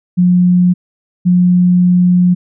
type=tone pair in turn; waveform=sine; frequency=179 / 179 Hz; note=F3 / F3; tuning=+43 / +43 cents; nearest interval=unison; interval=0 cents; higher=neither; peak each=-6 dBFS; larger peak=neither; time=0.17-0.74 / 1.25-2.35 s; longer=second; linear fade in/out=20 ms; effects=none